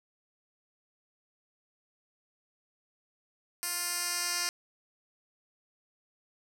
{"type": "tone with band-pass filter sweep", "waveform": "10% pulse", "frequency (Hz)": 350.5, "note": "F4", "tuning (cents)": 6, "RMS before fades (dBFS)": -33, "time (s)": [3.63, 4.49], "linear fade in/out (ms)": 0, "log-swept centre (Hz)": [10000, 6300], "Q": 1.2, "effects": []}